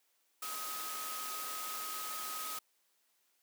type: tone in noise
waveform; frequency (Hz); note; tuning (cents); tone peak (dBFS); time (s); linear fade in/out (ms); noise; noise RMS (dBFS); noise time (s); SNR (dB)
sine; 1262; D#6; +24; -43; 0.42-2.59; 5; white; -42; 0.42-2.59; -4
effects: white hiss -75 dBFS RMS until 3.42 s + high-pass 300 Hz 12 dB/octave